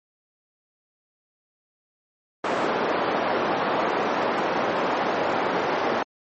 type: band-pass noise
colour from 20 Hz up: white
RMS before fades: -24 dBFS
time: 2.44-6.03 s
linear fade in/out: 5 ms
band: 280 to 910 Hz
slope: 12 dB/octave
effects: MP3 32 kbps